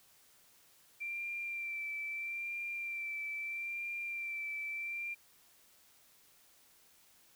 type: tone with vibrato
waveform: sine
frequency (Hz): 2354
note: D7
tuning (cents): +3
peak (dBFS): -37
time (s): 1-5.15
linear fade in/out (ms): 20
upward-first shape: sine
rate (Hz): 0.77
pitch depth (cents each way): 25
effects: white hiss -65 dBFS RMS until 7.35 s